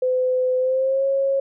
sine tone with pitch glide, 509 to 545.5 Hz, C5 to C#5, -48 to -28 cents, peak -17 dBFS, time 0.02-1.4 s, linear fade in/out 5 ms, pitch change +120 cents, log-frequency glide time 0.58-1.05 s, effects none

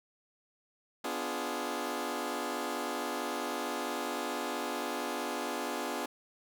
15% pulse chord, B diminished seventh, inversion none, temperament equal with one note detuned, 249.2 / 293.7 / 349.2 / 415.3 Hz, B3 / D4 / F4 / Ab4, +16 / 0 / 0 / 0 cents, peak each -33 dBFS, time 1.04-6.06 s, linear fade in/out 5 ms, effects none

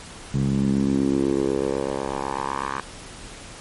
10% pulse tone with band-pass filter sweep, 68 Hz, C#2, 33 cents flat, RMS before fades -23 dBFS, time 0.34-2.81 s, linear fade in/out 5 ms, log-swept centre 150 to 1300 Hz, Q 2.7, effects pink hiss -40 dBFS RMS until 3.6 s + MP3 48 kbps

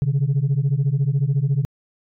sine beating tone pair, 132 / 146 Hz, C3 / D3, +16 / -10 cents, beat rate 14 Hz, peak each -18 dBFS, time 0.02-1.65 s, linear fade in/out 0 ms, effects tanh soft clip ceiling -13 dBFS

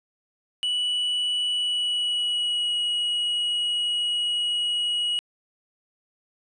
triangle tone with pitch glide, 2951 to 2907 Hz, F#7 to F#7, -5 to -31 cents, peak -21 dBFS, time 0.63-5.19 s, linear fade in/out 0 ms, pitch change -26 cents, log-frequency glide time 1.52-2.77 s, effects resampled to 24000 Hz

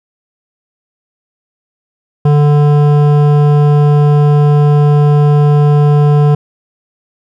sine tone with hard clipping, 146.83 Hz, D3, in tune, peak -7 dBFS, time 2.25-6.35 s, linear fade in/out 5 ms, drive 13 dB, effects none

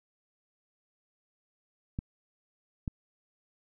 clicks, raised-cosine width 5 ms, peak -20 dBFS, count 2, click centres 1.989 / 2.878 s, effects none

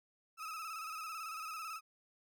35% pulse tone with vibrato, 1289 Hz, E6, 39 cents flat, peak -40 dBFS, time 0.37-1.81 s, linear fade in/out 50 ms, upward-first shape square, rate 18 Hz, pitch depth 46 cents each way, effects none

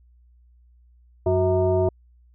sine tone with frequency modulation, 370 Hz, F#4, in tune, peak -17 dBFS, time 1.26-1.89 s, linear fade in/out 5 ms, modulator 277 Hz, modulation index 1.2, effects added 60 Hz sine -52 dBFS peak until 2.34 s

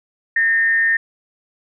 sine tone with frequency modulation, 1825 Hz, A#6, 37 cents flat, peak -13 dBFS, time 0.36-0.97 s, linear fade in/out 5 ms, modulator 193 Hz, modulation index 0.34, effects none

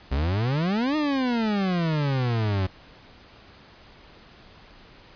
40% pulse exponential two-way sweep, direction up then down, 63.4 to 311.1 to 91.8 Hz, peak -21 dBFS, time 0.11-2.67 s, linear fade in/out 10 ms, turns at 0.96 s, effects pink hiss -50 dBFS RMS until 5.15 s + resampled to 11025 Hz

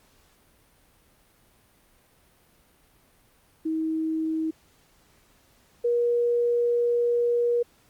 sine tone pair in turn, 318.6 / 477.4 Hz, D#4 / A#4, +41 / +41 cents, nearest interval perfect fifth, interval 700 cents, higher second, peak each -24 / -20 dBFS, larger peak second, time 3.65-4.51 / 5.84-7.63 s, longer second, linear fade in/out 10 ms, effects pink hiss -61 dBFS RMS until 7.89 s + Opus 48 kbps

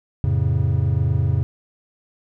triangle chord, F augmented, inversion none, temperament just, 87.31 / 109.13 / 136.42 Hz, F2 / A2 / C#3, 0 / -14 / -27 cents, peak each -19 dBFS, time 0.24-1.43 s, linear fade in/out 0 ms, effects none

